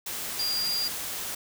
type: tone in noise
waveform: sine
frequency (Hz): 4792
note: D8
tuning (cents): +34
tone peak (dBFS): -26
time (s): 0.39-0.88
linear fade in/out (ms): 5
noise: white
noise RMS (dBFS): -34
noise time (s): 0.06-1.35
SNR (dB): +5
effects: none